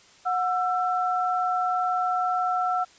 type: tone pair together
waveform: sine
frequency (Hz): 730.5 / 1339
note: F#5 / E6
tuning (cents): -22 / +27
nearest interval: minor seventh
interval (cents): 1049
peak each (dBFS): -24 / -26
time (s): 0.25-2.85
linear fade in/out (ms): 20
effects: white hiss -54 dBFS RMS until 2.98 s + resampled to 16000 Hz